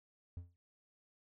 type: tone with exponential decay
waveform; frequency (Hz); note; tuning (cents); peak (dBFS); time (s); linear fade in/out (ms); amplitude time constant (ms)
triangle; 87.31; F2; 0; -37; 0.37-0.56; 0; 41
effects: none